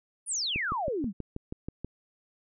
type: exponential sweep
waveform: sine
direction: down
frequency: 10320 to 174.61 Hz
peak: -28 dBFS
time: 0.26-1.13 s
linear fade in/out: 50 ms
type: click train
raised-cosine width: 3 ms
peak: -22 dBFS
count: 9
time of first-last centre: 0.56-1.846 s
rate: 6.22 Hz
effects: none